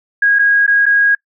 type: tone with dropouts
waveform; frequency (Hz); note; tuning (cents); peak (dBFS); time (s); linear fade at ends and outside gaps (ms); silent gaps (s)
sine; 1642; G#6; -20; -8; 0.22-1.15; 5; 0.388-0.392 / 0.665-0.677 / 0.857-0.863
effects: noise-tail reverb RT60 0.1 s tail -24 dB re dry